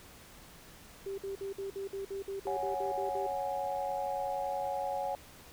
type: tone bursts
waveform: sine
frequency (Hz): 392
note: G4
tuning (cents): 0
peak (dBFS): -35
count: 13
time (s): 1.06-3.268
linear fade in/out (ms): 5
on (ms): 120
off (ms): 54
type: chord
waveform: sine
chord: C# suspended fourth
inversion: none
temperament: equal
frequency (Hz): 554.4 / 740 / 830.6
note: C#5 / F#5 / G#5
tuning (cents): 0 / 0 / 0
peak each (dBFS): -36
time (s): 2.47-5.15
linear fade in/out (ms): 0
effects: tanh soft clip ceiling -22 dBFS + pink hiss -54 dBFS RMS until 5.52 s